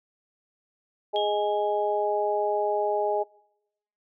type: harmonic tone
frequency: 207.7 Hz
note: G#3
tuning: in tune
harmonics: 2 / 3 / 4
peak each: -27 / -27 / -27 dBFS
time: 1.13-3.24 s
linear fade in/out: 20 ms
type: tone with exponential decay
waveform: sine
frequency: 3259 Hz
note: G#7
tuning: 33 cents flat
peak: -29 dBFS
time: 1.16-2.04 s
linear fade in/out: 0 ms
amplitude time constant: 190 ms
effects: noise-tail reverb RT60 0.9 s tail -26 dB re dry